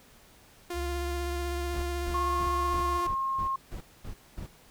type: tone with vibrato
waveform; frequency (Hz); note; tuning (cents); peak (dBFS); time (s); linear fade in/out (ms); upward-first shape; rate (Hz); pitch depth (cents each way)
sawtooth; 349.2; F4; 0; -29; 0.7-3.07; 5; triangle; 16; 18
type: tone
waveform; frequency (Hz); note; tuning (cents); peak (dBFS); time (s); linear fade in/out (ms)
sine; 69; C#2; -7; -32; 0.73-3.01; 50
type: noise bursts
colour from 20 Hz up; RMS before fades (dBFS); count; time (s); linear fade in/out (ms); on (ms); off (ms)
brown; -38; 9; 1.73-4.47; 10; 100; 230
type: tone with pitch glide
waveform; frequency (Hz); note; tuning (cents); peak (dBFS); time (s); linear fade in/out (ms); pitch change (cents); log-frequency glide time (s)
sine; 1082 to 1072; C#6 to C6; -42 to +42; -27; 2.14-3.56; 5; -16; 2.53-3.13
effects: pink hiss -57 dBFS RMS until 4.7 s